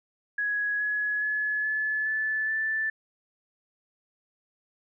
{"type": "tone with pitch steps", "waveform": "sine", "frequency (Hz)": [1671, 1688.5, 1706.1, 1723.9, 1742, 1760.2], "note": ["G#6", "G#6", "G#6", "A6", "A6", "A6"], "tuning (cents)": [10, 28, 46, -36, -18, 0], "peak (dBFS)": -25, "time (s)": [0.38, 2.9], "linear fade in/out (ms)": 5, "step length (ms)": 420, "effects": []}